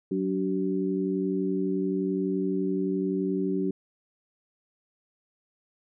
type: tone cluster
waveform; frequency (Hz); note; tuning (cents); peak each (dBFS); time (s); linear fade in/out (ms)
sine; 187 / 288 / 379.7; F#3 / D4 / F#4; +19 / -34 / +45; -29; 0.11-3.71; 5
effects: none